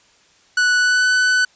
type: tone with pitch glide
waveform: 45% pulse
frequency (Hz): 1480 to 1498.9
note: F#6 to F#6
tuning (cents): 0 to +22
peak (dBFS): -13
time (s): 0.57-1.45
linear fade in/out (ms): 5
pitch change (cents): +22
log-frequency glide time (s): 0.78-1.07
effects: white hiss -54 dBFS RMS until 1.55 s + resampled to 16000 Hz